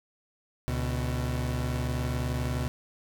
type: tone pair together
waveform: 30% pulse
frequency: 71.56 / 123.4 Hz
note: D2 / B2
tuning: -44 / -1 cents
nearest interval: major sixth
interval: 943 cents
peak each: -28 / -28 dBFS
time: 0.68-2.68 s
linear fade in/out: 0 ms
effects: 9-bit